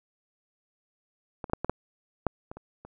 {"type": "clicks", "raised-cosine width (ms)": 1, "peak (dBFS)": [-20, -26, -9, -15, -11, -10, -25, -29, -30], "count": 9, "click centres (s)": [1.442, 1.498, 1.534, 1.646, 1.696, 2.267, 2.515, 2.57, 2.85], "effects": []}